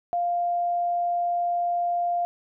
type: tone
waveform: sine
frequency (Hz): 698.5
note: F5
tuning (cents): 0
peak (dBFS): -22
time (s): 0.13-2.25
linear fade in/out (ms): 0
effects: none